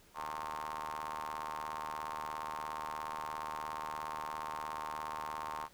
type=ring-modulated tone; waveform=sawtooth; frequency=77 Hz; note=D#2; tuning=17 cents flat; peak=-32 dBFS; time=0.14-5.69 s; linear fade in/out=50 ms; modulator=991 Hz; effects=pink hiss -63 dBFS RMS until 5.73 s